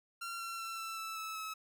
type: tone with pitch steps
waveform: sawtooth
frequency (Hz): 1372 / 1358.6 / 1345.3 / 1332.2 / 1319.2 / 1306.3 / 1293.5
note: F6 / F6 / E6 / E6 / E6 / E6 / E6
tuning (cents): -31 / -48 / +35 / +18 / +1 / -16 / -33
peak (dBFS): -36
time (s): 0.21-1.54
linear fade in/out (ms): 10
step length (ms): 190
effects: none